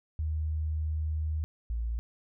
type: tone pair in turn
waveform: sine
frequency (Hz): 77.78 / 57.48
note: D#2 / A#1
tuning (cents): 0 / -24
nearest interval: perfect fourth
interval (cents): 524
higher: first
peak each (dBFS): -28 / -29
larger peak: first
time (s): 0.19-1.44 / 1.7-1.99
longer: first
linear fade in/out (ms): 0
effects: none